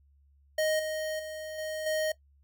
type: tone with level steps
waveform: square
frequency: 623 Hz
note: D#5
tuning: 2 cents sharp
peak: -26 / -32 / -38 / -34 / -28 dBFS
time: 0.58-2.12 s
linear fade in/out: 5 ms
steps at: 0.79 / 1.19 / 1.58 / 1.86 s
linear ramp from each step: 5 ms
effects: noise-tail reverb RT60 0.1 s tail -18 dB re dry + added 70 Hz sine -60 dBFS peak until 2.43 s